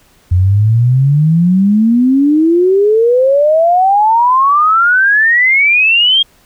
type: exponential sweep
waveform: sine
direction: up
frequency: 87.31 to 3263 Hz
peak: -6 dBFS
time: 0.31-6.23 s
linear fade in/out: 10 ms
effects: pink hiss -49 dBFS RMS until 6.45 s